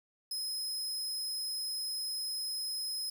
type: tone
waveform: sawtooth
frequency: 5110 Hz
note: D#8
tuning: 45 cents sharp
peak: -32 dBFS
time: 0.31-3.1 s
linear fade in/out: 5 ms
effects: 10-bit